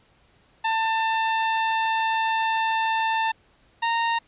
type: tone pair in turn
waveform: sawtooth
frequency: 893 / 924.5 Hz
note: A5 / A#5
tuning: +25 / -15 cents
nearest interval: minor second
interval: 60 cents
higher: second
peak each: -17 dBFS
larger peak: neither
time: 0.64-3.32 / 3.82-4.19 s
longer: first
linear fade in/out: 10 ms
effects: pink hiss -60 dBFS RMS until 4.27 s + resampled to 8000 Hz